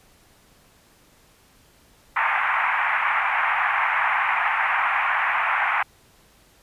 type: band-pass noise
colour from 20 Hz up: pink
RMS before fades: -22 dBFS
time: 2.16-5.83 s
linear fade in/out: 5 ms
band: 800 to 2400 Hz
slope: 48 dB/octave
effects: pink hiss -56 dBFS RMS until 6.62 s + resampled to 32000 Hz